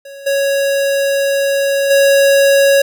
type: tone with level steps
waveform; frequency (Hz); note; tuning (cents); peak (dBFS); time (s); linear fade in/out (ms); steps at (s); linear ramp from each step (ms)
square; 554.4; C#5; 0; -31 / -13 / -8; 0.05-2.82; 5; 0.26 / 1.9; 10
effects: none